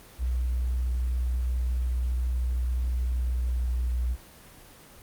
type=tone with pitch glide; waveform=sine; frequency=61.74 to 61.1 Hz; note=B1 to B1; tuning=0 to -18 cents; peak=-24 dBFS; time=0.18-4.17 s; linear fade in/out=50 ms; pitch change=-18 cents; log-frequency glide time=3.2-3.62 s; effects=pink hiss -50 dBFS RMS until 5.02 s + Opus 24 kbps